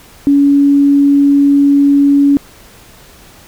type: tone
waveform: sine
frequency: 282.4 Hz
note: C#4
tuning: 32 cents sharp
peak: -5 dBFS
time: 0.27-2.37 s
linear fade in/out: 0 ms
effects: pink hiss -40 dBFS RMS until 3.47 s